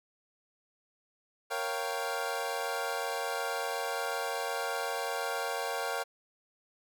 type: chord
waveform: 25% pulse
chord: G half-diminished seventh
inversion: first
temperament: equal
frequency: 466.2 / 554.4 / 698.5 / 784 Hz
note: Bb4 / Db5 / F5 / G5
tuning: 0 / 0 / 0 / 0 cents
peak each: -34 dBFS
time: 1.5-6.04 s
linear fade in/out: 20 ms
effects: none